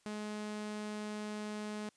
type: tone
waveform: sawtooth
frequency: 211.1 Hz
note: G#3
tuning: 29 cents sharp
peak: -35 dBFS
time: 0.06-1.89 s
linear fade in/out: 0 ms
effects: white hiss -71 dBFS RMS until 1.96 s + resampled to 22050 Hz